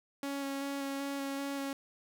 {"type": "tone with vibrato", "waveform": "sawtooth", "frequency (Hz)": 277.2, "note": "C#4", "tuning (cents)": 0, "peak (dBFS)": -31, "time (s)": [0.23, 1.73], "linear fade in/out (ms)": 2, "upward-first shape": "square", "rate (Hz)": 2.6, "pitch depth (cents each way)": 11, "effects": ["12-bit"]}